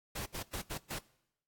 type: noise bursts at uneven times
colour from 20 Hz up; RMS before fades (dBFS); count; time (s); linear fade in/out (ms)
pink; -39; 5; 0.15-0.26 / 0.34-0.43 / 0.53-0.62 / 0.7-0.78 / 0.9-0.99; 10
effects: noise-tail reverb RT60 0.8 s tail -22 dB re dry + AAC 64 kbps